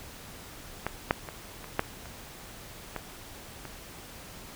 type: clicks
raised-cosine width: 0.5 ms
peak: -14 / -7 / -22 / -25 / -9 / -29 / -18 / -24 dBFS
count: 8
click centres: 0.866 / 1.109 / 1.288 / 1.643 / 1.794 / 2.057 / 2.963 / 3.653 s
effects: pink hiss -46 dBFS RMS until 4.55 s